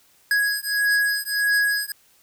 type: beating tone pair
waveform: square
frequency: 1661 / 1662.6 Hz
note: G#6 / G#6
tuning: 0 / +1 cents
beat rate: 1.6 Hz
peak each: -23 dBFS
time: 0.31-1.92 s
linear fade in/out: 2 ms
effects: white hiss -58 dBFS RMS until 2.22 s